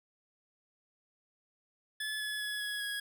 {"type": "tone with pitch steps", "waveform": "25% pulse", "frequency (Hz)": [1723, 1707.1, 1691.4, 1675.9, 1660.5], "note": ["A6", "G#6", "G#6", "G#6", "G#6"], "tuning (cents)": [-37, 47, 31, 15, -1], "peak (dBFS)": -31, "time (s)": [2, 3], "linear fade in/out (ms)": 5, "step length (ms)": 200, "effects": []}